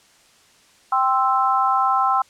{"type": "chord", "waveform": "sine", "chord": "C major", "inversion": "second", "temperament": "equal", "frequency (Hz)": [784, 1046.5, 1318.5], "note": ["G5", "C6", "E6"], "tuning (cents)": [0, 0, 0], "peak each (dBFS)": -20, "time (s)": [0.92, 2.22], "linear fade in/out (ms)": 5, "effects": ["white hiss -54 dBFS RMS until 2.29 s", "low-pass 8000 Hz 12 dB/octave"]}